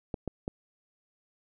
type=clicks; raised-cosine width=2 ms; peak=-19 dBFS; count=3; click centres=0.142 / 0.277 / 0.479 s; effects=none